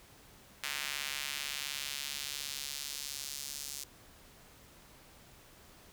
square tone with high-pass filter sweep, 70.7 Hz, C#2, 35 cents sharp, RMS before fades -40 dBFS, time 0.63-3.84 s, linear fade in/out 5 ms, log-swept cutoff 2100 to 5900 Hz, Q 1.1, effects pink hiss -58 dBFS RMS until 5.92 s

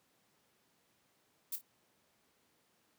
violet noise with echo, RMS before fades -38 dBFS, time 1.52-1.56 s, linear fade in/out 5 ms, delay 27 ms, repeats 2, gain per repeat -10 dB, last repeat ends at 1.614 s, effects pink hiss -73 dBFS RMS until 2.98 s + high-pass 150 Hz 12 dB/octave

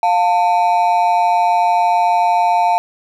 triangle ring-modulated tone, 799 Hz, G5, 33 cents sharp, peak -6 dBFS, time 0.03-2.78 s, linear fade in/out 0 ms, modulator 94.3 Hz, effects none

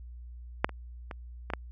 clicks, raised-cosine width 0.5 ms, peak -7 / -26 / -23 / -19 / -14 dBFS, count 5, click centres 0.645 / 0.693 / 1.112 / 1.502 / 1.536 s, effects added 60 Hz sine -42 dBFS peak until 1.71 s

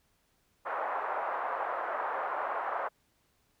pink band-pass noise, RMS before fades -34 dBFS, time 0.65-2.89 s, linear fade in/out 20 ms, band 610 to 1400 Hz, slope 24 dB/octave, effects pink hiss -72 dBFS RMS until 3.6 s

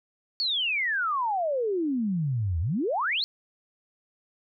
sine exponential two-way sweep, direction down then up, 4526 to 77.78 to 4526 Hz, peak -24 dBFS, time 0.4-3.24 s, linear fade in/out 0 ms, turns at 2.6 s, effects none

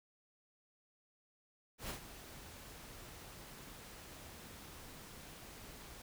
pink noise with ADSR envelope, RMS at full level -42 dBFS, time 1.78-6.02 s, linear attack 110 ms, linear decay 100 ms, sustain -11 dB, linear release 4 ms, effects none

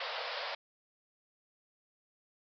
pink band-pass noise, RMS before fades -39 dBFS, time 0-0.55 s, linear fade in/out 5 ms, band 480 to 5100 Hz, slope 96 dB/octave, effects none

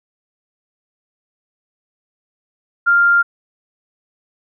sine tone, 1396.9 Hz, F6, in tune, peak -9 dBFS, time 2.86-3.23 s, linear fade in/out 20 ms, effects none

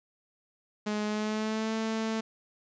sawtooth tone with pitch glide, 210.7 to 221.8 Hz, G#3 to A3, +25 to +14 cents, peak -25 dBFS, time 0.86-2.21 s, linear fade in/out 10 ms, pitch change +89 cents, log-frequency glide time 1.05-1.74 s, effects resampled to 16000 Hz + 10-bit

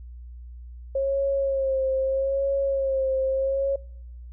sine tone with vibrato, 540 Hz, C#5, 45 cents flat, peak -21 dBFS, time 0.95-3.76 s, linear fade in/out 5 ms, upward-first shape sine, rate 0.79 Hz, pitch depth 36 cents each way, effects noise-tail reverb RT60 0.9 s tail -26 dB re dry + added 60 Hz sine -38 dBFS peak until 4.32 s

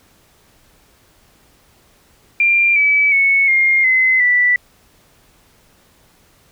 sine tone with pitch steps, 2383 / 2294 / 2208 / 2125 / 2046 / 1969.4 Hz, D7 / D7 / C#7 / C7 / C7 / B6, +25 / -41 / -7 / +26 / -39 / -5 cents, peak -10 dBFS, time 2.4-4.56 s, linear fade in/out 2 ms, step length 360 ms, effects pink hiss -53 dBFS RMS until 6.51 s

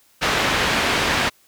white low-pass noise, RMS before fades -20 dBFS, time 0.21-1.3 s, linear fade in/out 20 ms, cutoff 2700 Hz, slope 12 dB/octave, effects white hiss -57 dBFS RMS until 1.47 s

